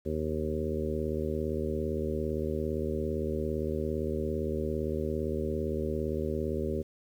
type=harmonic tone with a mistuned harmonic; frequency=77.6 Hz; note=D#2; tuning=4 cents flat; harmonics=1 / 2 / 3 / 4 / 5 / 6 / 7; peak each=-35 / -39 / -36 / -40 / -34 / -38 / -39 dBFS; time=0.05-6.83 s; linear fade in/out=20 ms; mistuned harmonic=1; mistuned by=+18 cents; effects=10-bit